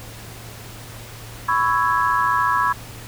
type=chord; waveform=sine; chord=C# minor seventh; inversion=third; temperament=equal with one note detuned; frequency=994.6 / 1108.7 / 1318.5 / 1661.2 Hz; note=B5 / C#6 / E6 / G#6; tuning=+12 / 0 / 0 / 0 cents; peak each=-20 / -21 / -24 / -23 dBFS; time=1.48-2.73 s; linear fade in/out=10 ms; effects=added 113 Hz sine -39 dBFS peak until 3.07 s + pink hiss -39 dBFS RMS until 3.07 s